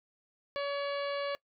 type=harmonic tone with a mistuned harmonic; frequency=566 Hz; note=C#5; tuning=36 cents sharp; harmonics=1 / 2 / 3 / 4 / 5 / 6 / 7 / 8; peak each=-33 / -39 / -43 / -45 / -47 / -49 / -50 / -51 dBFS; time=0.56-1.35 s; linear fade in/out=0 ms; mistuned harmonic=7; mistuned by=+47 cents; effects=noise-tail reverb RT60 0.1 s tail -22 dB re dry